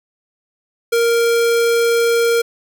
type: tone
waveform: square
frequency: 466.2 Hz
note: A#4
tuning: in tune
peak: -13 dBFS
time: 0.92-2.42 s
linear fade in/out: 10 ms
effects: none